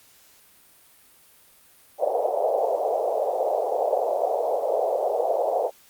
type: band-pass noise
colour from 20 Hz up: white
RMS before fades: -24 dBFS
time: 1.98-5.71 s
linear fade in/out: 50 ms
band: 460 to 730 Hz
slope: 48 dB/octave
effects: white hiss -55 dBFS RMS until 5.89 s + Opus 48 kbps